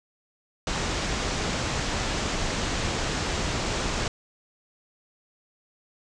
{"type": "low-pass noise", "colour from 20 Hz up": "pink", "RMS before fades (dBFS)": -28, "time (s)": [0.67, 4.08], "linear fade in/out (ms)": 2, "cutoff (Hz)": 7600, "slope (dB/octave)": 48, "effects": []}